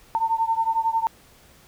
sine beating tone pair, 899 / 910 Hz, A5 / A#5, +37 / -42 cents, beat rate 11 Hz, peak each -22 / -24 dBFS, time 0.15-1.07 s, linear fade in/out 0 ms, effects pink hiss -53 dBFS RMS until 1.67 s

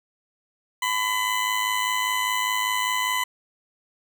20% pulse tone with amplitude modulation, 1006 Hz, B5, 32 cents sharp, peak -15 dBFS, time 0.82-3.24 s, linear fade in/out 5 ms, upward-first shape sine, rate 105 Hz, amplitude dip 50%, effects none

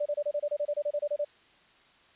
sine tone bursts, 587.3 Hz, D5, in tune, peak -26 dBFS, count 15, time 0-1.248 s, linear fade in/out 10 ms, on 58 ms, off 27 ms, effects white hiss -60 dBFS RMS until 2.15 s + resampled to 8000 Hz

